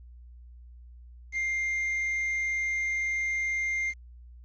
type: tone with quantisation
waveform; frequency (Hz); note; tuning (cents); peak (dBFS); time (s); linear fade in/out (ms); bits
triangle; 2107; C7; +12; -25; 1.32-3.94; 50; 8
effects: added 60 Hz sine -46 dBFS peak until 4.44 s + resampled to 16000 Hz